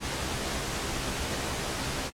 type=noise with comb filter; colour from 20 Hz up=pink; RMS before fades=-32 dBFS; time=0-2.11 s; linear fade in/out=50 ms; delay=15 ms; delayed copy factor=+0.6; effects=low-pass 9000 Hz 12 dB/octave + AAC 64 kbps